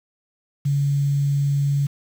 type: tone with quantisation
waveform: sine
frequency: 141.4 Hz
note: C#3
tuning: 35 cents sharp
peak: -17 dBFS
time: 0.65-1.87 s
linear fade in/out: 10 ms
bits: 7
effects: none